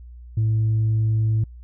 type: tone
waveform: sine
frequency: 110 Hz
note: A2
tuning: in tune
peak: -15 dBFS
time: 0.37-1.44 s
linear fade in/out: 5 ms
effects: tanh soft clip ceiling -15 dBFS + added 60 Hz sine -38 dBFS peak until 1.63 s